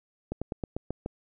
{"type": "slowing click train", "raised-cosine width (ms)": 2, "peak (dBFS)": -18, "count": 7, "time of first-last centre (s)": [0.32, 1.061], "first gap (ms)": 96, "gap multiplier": 1.1, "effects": []}